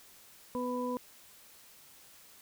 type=harmonic tone; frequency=248.3 Hz; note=B3; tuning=9 cents sharp; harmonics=1 / 2 / 4; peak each=-35 / -36 / -38 dBFS; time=0.55-0.97 s; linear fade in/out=0 ms; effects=white hiss -57 dBFS RMS until 2.41 s